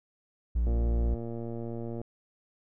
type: tone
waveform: triangle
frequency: 58.3 Hz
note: A#1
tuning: 1 cent sharp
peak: -22 dBFS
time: 0.55-1.15 s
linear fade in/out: 10 ms
type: click train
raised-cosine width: 2 ms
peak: -25 dBFS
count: 157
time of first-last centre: 0.67-2.015 s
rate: 116 Hz
effects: none